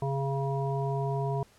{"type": "harmonic tone", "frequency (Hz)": 137.4, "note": "C#3", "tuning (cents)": -15, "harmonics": [1, 3, 5, 7], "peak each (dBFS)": [-29, -34, -36, -37], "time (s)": [0.02, 1.43], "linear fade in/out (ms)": 2, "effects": ["pink hiss -60 dBFS RMS until 1.58 s", "low-pass 11000 Hz 12 dB/octave"]}